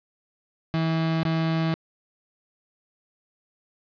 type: tone with dropouts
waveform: 35% pulse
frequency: 162.2 Hz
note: E3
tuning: 28 cents flat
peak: -20 dBFS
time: 0.74-1.74 s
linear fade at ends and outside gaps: 0 ms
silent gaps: 1.232-1.252 s
effects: resampled to 11025 Hz + 8-bit